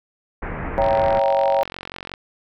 pink low-pass noise, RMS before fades -28 dBFS, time 0.42-1.19 s, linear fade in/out 5 ms, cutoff 2200 Hz, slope 48 dB/octave
sine chord, C# diminished seventh, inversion none, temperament equal, 554.4 / 659.3 / 784 / 932.3 Hz, C#5 / E5 / G5 / Bb5, 0 / 0 / 0 / 0 cents, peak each -18 / -23 / -21 / -24 dBFS, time 0.78-1.63 s, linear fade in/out 0 ms
click train, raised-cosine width 0.3 ms, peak -15 dBFS, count 61, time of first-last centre 0.82-2.139 s, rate 45.5 Hz
effects none

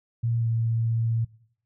sine tone with pitch glide, 116.54 to 114.41 Hz, A#2 to A#2, 0 to -32 cents, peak -22 dBFS, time 0.23-1.25 s, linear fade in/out 10 ms, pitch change -32 cents, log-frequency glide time 0.38-0.46 s, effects noise-tail reverb RT60 0.6 s tail -20 dB re dry

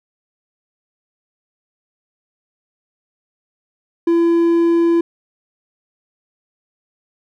triangle tone, 337.4 Hz, E4, 40 cents sharp, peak -9 dBFS, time 4.07-5.01 s, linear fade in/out 5 ms, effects none

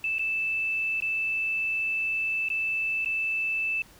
sine tone with dropouts, 2637 Hz, E7, in tune, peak -25 dBFS, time 0.04-3.82 s, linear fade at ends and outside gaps 2 ms, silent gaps 0.184-0.193 / 1.003-1.022 / 2.487-2.501 / 3.048-3.058 s, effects pink hiss -54 dBFS RMS until 3.99 s

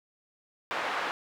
pink band-pass noise, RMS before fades -32 dBFS, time 0.71-1.11 s, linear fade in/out 0 ms, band 730 to 2100 Hz, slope 12 dB/octave, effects none

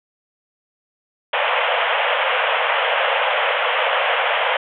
pink band-pass noise, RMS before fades -19 dBFS, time 1.33-4.57 s, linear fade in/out 5 ms, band 480 to 3300 Hz, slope 96 dB/octave, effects none

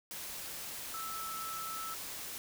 sine tone in noise, 1314 Hz, E6, 6 cents flat, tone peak -40 dBFS, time 0.94-1.94 s, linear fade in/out 0 ms, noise white, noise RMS -43 dBFS, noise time 0.11-2.38 s, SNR 0 dB, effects none

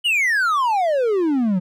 triangle exponential sweep, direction down, 3009 to 174.61 Hz, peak -14 dBFS, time 0.04-1.6 s, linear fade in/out 20 ms, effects none

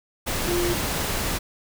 sine tone in noise, 349.2 Hz, F4, in tune, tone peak -23 dBFS, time 0.47-0.75 s, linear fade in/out 20 ms, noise pink, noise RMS -26 dBFS, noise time 0.26-1.39 s, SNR 0 dB, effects none

